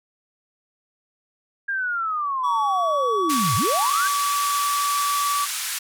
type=linear two-way sweep; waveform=sine; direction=down then up; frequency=1624 to 92.5 to 1624 Hz; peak=-22 dBFS; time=1.68-4.08 s; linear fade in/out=10 ms; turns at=3.56 s
type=tone with pitch glide; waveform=triangle; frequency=1129 to 1150.7 Hz; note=C#6 to D6; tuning=+31 to -36 cents; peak=-19 dBFS; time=2.43-5.46 s; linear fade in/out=20 ms; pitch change=+33 cents; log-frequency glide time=2.59-4.66 s
type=band-pass noise; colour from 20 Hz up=white; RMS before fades=-28 dBFS; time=3.29-5.79 s; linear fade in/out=10 ms; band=1100 to 12000 Hz; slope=24 dB/octave
effects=none